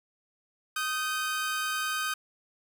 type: tone pair together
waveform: sawtooth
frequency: 1244.5 / 1543.3 Hz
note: D#6 / G6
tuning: 0 / -27 cents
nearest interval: major third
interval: 373 cents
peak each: -28 / -28 dBFS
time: 0.76-2.14 s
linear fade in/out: 5 ms
effects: none